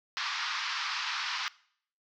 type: band-pass noise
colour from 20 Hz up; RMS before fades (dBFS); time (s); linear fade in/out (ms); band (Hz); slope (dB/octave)
pink; -34; 0.17-1.48; 0; 970 to 5500; 48
effects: noise-tail reverb RT60 0.6 s tail -21 dB re dry